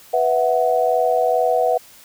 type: chord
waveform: sine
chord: B suspended fourth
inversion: none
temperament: just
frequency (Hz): 493.9 / 658.5 / 740.8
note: B4 / E5 / F#5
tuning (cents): 0 / -2 / +2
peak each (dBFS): -19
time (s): 0.13-1.78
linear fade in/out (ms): 10
effects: white hiss -46 dBFS RMS until 2.04 s